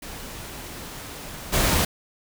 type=noise with level steps; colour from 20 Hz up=pink; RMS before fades=-37 / -21 dBFS; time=0.02-1.85 s; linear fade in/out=5 ms; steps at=1.52 s; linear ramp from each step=20 ms; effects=none